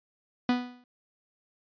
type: tone with exponential decay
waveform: 45% pulse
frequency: 246.9 Hz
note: B3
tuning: in tune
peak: -20 dBFS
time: 0.49-0.84 s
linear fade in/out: 2 ms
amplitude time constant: 75 ms
effects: resampled to 11025 Hz